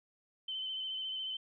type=tone with vibrato; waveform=sine; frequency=3069 Hz; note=G7; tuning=37 cents flat; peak=-36 dBFS; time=0.48-1.37 s; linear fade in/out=5 ms; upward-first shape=square; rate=14 Hz; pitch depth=17 cents each way; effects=none